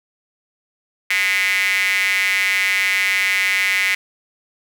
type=tone with high-pass filter; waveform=square; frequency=96.7 Hz; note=G2; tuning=23 cents flat; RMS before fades=-18 dBFS; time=1.1-3.95 s; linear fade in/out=5 ms; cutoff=2100 Hz; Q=7.6; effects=none